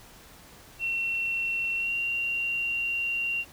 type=tone with pitch glide; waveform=sine; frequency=2718 to 2761 Hz; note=F7 to F7; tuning=-48 to -20 cents; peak=-26 dBFS; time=0.79-3.45 s; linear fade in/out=50 ms; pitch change=+28 cents; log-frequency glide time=1.76-1.93 s; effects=pink hiss -51 dBFS RMS until 3.52 s